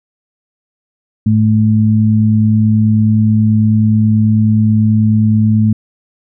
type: tone pair together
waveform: sine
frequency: 107.6 / 216.9 Hz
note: A2 / A3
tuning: -38 / -25 cents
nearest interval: octave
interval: 1213 cents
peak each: -10 dBFS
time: 1.26-5.73 s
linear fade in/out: 5 ms
effects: none